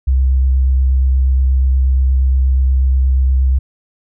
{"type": "tone with vibrato", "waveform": "sine", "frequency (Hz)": 65.41, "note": "C2", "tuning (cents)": 0, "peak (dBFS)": -9, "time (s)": [0.07, 3.59], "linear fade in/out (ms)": 10, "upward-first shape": "triangle", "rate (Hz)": 8.4, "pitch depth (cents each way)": 19, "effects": []}